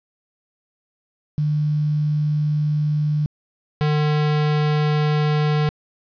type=tone pair in turn; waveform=sine / square; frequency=150 / 150.53 Hz; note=D3 / D3; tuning=+37 / +43 cents; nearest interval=unison; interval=6 cents; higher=second; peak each=-17 dBFS; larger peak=neither; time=1.38-3.26 / 3.81-5.69 s; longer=neither; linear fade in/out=0 ms; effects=resampled to 11025 Hz + 8-bit